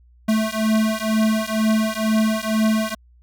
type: beating tone pair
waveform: square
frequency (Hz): 217.6 / 219.7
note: A3 / A3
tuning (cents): -19 / -2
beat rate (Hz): 2.1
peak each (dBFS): -21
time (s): 0.28-2.95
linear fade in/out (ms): 10
effects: added 60 Hz sine -49 dBFS peak until 3.22 s